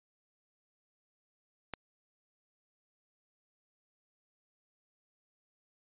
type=click; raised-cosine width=0.3 ms; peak=-21 dBFS; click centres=1.737 s; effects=resampled to 8000 Hz